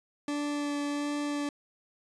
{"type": "tone with vibrato", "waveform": "40% pulse", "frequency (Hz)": 290.4, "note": "D4", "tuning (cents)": -19, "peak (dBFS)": -29, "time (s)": [0.28, 1.49], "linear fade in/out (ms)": 2, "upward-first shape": "sine", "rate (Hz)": 1.4, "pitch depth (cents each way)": 10, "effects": ["resampled to 22050 Hz"]}